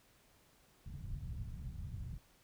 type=low-pass noise; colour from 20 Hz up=white; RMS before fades=-44 dBFS; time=0.86-2.18 s; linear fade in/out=5 ms; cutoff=130 Hz; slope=24 dB/octave; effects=pink hiss -68 dBFS RMS until 2.43 s